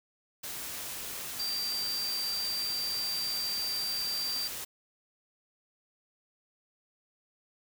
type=tone in noise; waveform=sine; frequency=4700 Hz; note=D8; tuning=1 cent sharp; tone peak=-31 dBFS; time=1.39-4.48 s; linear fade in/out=10 ms; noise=white; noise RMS=-39 dBFS; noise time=0.43-4.65 s; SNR=+5 dB; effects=none